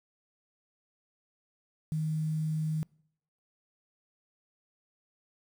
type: tone with quantisation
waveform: sine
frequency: 156.2 Hz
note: D#3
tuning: 7 cents sharp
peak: -28 dBFS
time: 1.92-2.83 s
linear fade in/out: 0 ms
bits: 9
effects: noise-tail reverb RT60 0.7 s tail -26 dB re dry